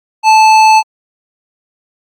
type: tone with hard clipping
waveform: triangle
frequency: 874 Hz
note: A5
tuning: 12 cents flat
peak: -5 dBFS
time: 0.23-0.83 s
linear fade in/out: 50 ms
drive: 17 dB
effects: Opus 48 kbps